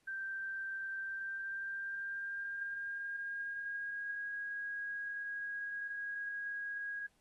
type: tone with pitch glide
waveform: sine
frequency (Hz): 1568 to 1644.1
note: G6 to G#6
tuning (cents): 0 to -18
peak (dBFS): -38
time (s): 0.07-7.07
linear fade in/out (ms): 10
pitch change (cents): +82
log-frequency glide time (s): 1.02-4.28
effects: pink hiss -75 dBFS RMS until 7.2 s + AAC 32 kbps